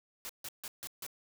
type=noise bursts; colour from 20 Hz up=white; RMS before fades=-42 dBFS; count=5; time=0.25-1.065 s; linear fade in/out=0 ms; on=43 ms; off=150 ms; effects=none